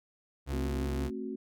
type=tone with vibrato; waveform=35% pulse; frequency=67.9 Hz; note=C#2; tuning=35 cents flat; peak=-30 dBFS; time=0.46-1.11 s; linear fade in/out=50 ms; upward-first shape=sine; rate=5.7 Hz; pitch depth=27 cents each way
type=chord; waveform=sine; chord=F# diminished; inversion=first; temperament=just; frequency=222 / 266.4 / 370 Hz; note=A3 / C4 / F#4; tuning=+16 / +31 / 0 cents; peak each=-39 dBFS; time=0.52-1.36 s; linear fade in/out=10 ms
effects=none